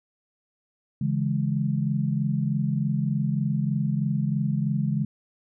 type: chord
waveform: sine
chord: C# minor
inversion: none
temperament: equal with one note detuned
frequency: 141.59 / 164.81 / 207.7 Hz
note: C#3 / E3 / G#3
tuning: +37 / 0 / 0 cents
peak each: -25 / -28 / -27 dBFS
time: 1.01-5.05 s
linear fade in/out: 5 ms
effects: none